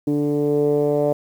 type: tone with low-pass filter sweep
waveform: 10% pulse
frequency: 146.4 Hz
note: D3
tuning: 5 cents flat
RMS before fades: -19 dBFS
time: 0.07-1.13 s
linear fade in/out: 5 ms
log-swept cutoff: 330 to 570 Hz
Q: 4.1
effects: 8-bit